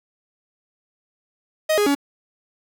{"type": "tone with pitch steps", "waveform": "45% pulse", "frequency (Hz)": [626, 413.8, 282.7], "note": ["D#5", "G#4", "C#4"], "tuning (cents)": [10, -6, 34], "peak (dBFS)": -16, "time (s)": [1.69, 1.951], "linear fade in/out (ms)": 10, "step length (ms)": 87, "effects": ["8-bit"]}